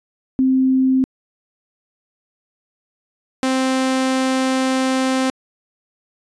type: tone pair in turn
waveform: sine / sawtooth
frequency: 261.6 / 261.6 Hz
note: C4 / C4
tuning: 0 / 0 cents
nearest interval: unison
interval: 0 cents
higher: neither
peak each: -12 dBFS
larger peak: neither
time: 0.39-1.04 / 3.43-5.3 s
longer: second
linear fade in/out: 0 ms
effects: resampled to 22050 Hz